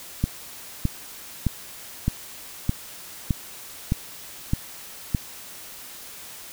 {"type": "click train", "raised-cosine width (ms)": 5, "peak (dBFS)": -8, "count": 9, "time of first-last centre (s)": [0.24, 5.148], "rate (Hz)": 1.63, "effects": ["white hiss -41 dBFS RMS until 6.52 s"]}